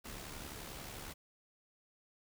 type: noise with amplitude modulation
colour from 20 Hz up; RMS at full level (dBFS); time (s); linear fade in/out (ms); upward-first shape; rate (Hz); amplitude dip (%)
pink; -45; 0.04-1.14; 20; sine; 71.3; 45
effects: none